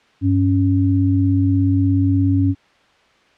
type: tone pair together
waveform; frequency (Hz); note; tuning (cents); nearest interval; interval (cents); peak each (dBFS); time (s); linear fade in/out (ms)
sine; 98 / 277.2; G2 / C#4; 0 / 0; octave + tritone; 1800; -15 / -16; 0.21-2.55; 50
effects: white hiss -54 dBFS RMS until 3.37 s + low-pass 3000 Hz 12 dB/octave